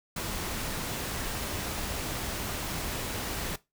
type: noise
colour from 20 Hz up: pink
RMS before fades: -34 dBFS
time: 0.16-3.56 s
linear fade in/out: 5 ms
effects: noise-tail reverb RT60 0.2 s tail -18 dB re dry